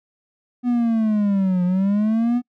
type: linear two-way sweep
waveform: triangle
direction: down then up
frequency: 247.9 to 177 to 247.9 Hz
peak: -14 dBFS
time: 0.63-2.42 s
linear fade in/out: 50 ms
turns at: 1.64 s
effects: noise-tail reverb RT60 0.1 s tail -25 dB re dry